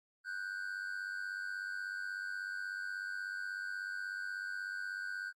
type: tone pair together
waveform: triangle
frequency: 1471.6 / 1568 Hz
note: F#6 / G6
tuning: -10 / 0 cents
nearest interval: minor second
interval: 110 cents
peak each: -39 / -40 dBFS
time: 0.24-5.33 s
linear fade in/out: 50 ms
effects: AAC 64 kbps